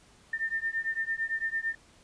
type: beating tone pair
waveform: sine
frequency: 1799 / 1807.9 Hz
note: A6 / A6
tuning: +38 / +46 cents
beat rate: 8.9 Hz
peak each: -32 / -32 dBFS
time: 0.33-1.75 s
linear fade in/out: 5 ms
effects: pink hiss -59 dBFS RMS until 2.03 s + resampled to 22050 Hz